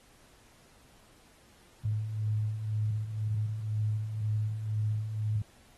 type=beating tone pair; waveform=sine; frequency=105.6 / 107.6 Hz; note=G#2 / A2; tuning=+29 / -38 cents; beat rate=2 Hz; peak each=-37 / -29 dBFS; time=1.85-5.42 s; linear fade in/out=5 ms; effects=pink hiss -61 dBFS RMS until 5.77 s + AAC 32 kbps